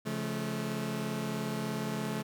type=chord; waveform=sawtooth; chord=Db augmented; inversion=none; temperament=just; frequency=138.59 / 173.24 / 216.5 Hz; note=Db3 / F3 / A3; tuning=0 / -14 / -28 cents; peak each=-34 / -35 / -31 dBFS; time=0.05-2.23 s; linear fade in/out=20 ms; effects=none